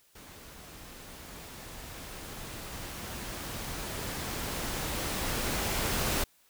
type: noise with level ramp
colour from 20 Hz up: pink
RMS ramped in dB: -50 to -29 dBFS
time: 0.15-6.24 s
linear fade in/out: 5 ms
effects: white hiss -65 dBFS RMS until 6.49 s